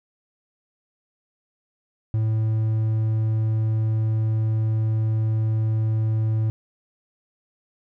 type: tone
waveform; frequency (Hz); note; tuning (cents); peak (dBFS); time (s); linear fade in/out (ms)
triangle; 110; A2; 0; -17; 2.14-6.5; 0
effects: none